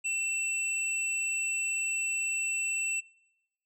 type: tone pair together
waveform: sine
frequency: 2691 / 7839 Hz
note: E7 / B8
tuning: +35 / -14 cents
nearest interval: octave + perfect fifth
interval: 1851 cents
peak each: -29 / -32 dBFS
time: 0.04-3.01 s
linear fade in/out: 20 ms
effects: noise-tail reverb RT60 1.0 s tail -26 dB re dry + tanh soft clip ceiling -22 dBFS